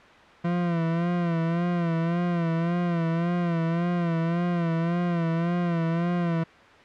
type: tone with vibrato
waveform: 40% pulse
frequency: 170 Hz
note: F3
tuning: 46 cents flat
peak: -22 dBFS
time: 0.44-6.44 s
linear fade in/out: 10 ms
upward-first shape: sine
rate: 1.8 Hz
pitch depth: 61 cents each way
effects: white hiss -49 dBFS RMS until 6.84 s + low-pass 2000 Hz 12 dB/octave